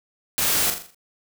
white noise with echo, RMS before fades -22 dBFS, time 0.38-0.7 s, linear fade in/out 0 ms, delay 41 ms, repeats 6, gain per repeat -6 dB, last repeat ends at 0.946 s, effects none

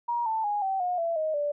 sine tone with pitch steps, 949 / 885.4 / 826.2 / 770.8 / 719.2 / 671 / 626.1 / 584.2 Hz, A#5 / A5 / G#5 / G5 / F#5 / E5 / D#5 / D5, +31 / +11 / -9 / -29 / -49 / +31 / +11 / -9 cents, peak -25 dBFS, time 0.08-1.52 s, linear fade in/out 10 ms, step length 180 ms, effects none

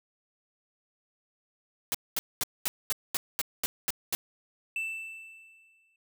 white noise bursts, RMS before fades -29 dBFS, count 10, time 1.92-4.15 s, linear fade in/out 0 ms, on 25 ms, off 220 ms
triangle tone with exponential decay, 2656 Hz, E7, 12 cents sharp, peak -27 dBFS, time 4.76-5.96 s, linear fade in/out 2 ms, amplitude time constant 260 ms
effects none

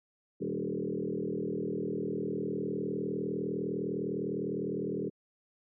sine tone with frequency modulation, 293.7 Hz, D4, in tune, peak -30 dBFS, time 0.4-5.1 s, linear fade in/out 20 ms, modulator 39.8 Hz, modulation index 3.9, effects high-pass 150 Hz 12 dB/octave

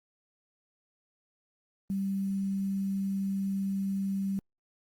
sine tone with quantisation, 195.2 Hz, G3, 7 cents flat, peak -28 dBFS, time 1.9-4.39 s, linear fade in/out 0 ms, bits 9, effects Opus 32 kbps

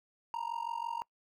triangle tone with amplitude modulation, 933 Hz, A#5, 1 cent sharp, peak -29 dBFS, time 0.34-1.02 s, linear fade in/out 0 ms, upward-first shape sine, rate 46 Hz, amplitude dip 90%, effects noise-tail reverb RT60 0.1 s tail -24 dB re dry

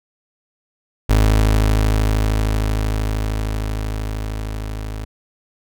30% pulse tone with level ramp, 53 Hz, G#1, 36 cents sharp, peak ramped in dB -8 to -23 dBFS, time 1.09-5.05 s, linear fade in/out 10 ms, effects none

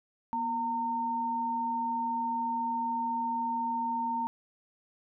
sine tone pair together, 241.4 / 914 Hz, B3 / A#5, -39 / -34 cents, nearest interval octave + major seventh, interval 2305 cents, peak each -37 / -29 dBFS, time 0.33-4.27 s, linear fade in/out 0 ms, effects none

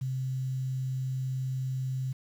sine tone with quantisation, 130.81 Hz, C3, in tune, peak -29 dBFS, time 0.01-2.13 s, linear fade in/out 10 ms, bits 9, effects none

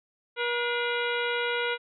harmonic tone with a mistuned harmonic, 479.3 Hz, A#4, 48 cents sharp, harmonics 1 / 2 / 3 / 4 / 5 / 6 / 7 / 8, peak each -30 / -35 / -31 / -35 / -37 / -37 / -40 / -41 dBFS, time 0.36-1.78 s, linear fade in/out 50 ms, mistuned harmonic 4, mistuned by +120 cents, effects none

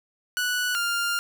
sawtooth tone pair in turn, 1477 / 1399.8 Hz, F#6 / F6, -3 / +4 cents, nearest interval minor second, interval 93 cents, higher first, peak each -20 dBFS, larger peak neither, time 0.37-0.75 / 0.75-1.19 s, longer second, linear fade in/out 0 ms, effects none

